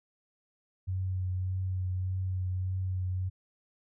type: tone with vibrato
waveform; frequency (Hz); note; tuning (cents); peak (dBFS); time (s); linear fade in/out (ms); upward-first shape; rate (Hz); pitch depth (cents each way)
sine; 92.8; F#2; +6; -29; 0.87-3.3; 20; triangle; 1.7; 21
effects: none